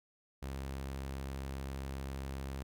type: tone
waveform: sawtooth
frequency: 67.5 Hz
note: C#2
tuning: 45 cents flat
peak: -35 dBFS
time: 0.42-2.63 s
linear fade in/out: 10 ms
effects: none